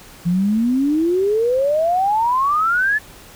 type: exponential sweep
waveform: sine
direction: up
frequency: 168.3 to 1760 Hz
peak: -14 dBFS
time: 0.25-2.99 s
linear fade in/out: 20 ms
effects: pink hiss -42 dBFS RMS until 3.35 s